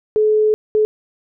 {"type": "tone bursts at uneven times", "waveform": "sine", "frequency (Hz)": 428.7, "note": "A4", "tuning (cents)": -45, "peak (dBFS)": -11, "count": 2, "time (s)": [[0.16, 0.54], [0.75, 0.85]], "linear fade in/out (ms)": 0, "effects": []}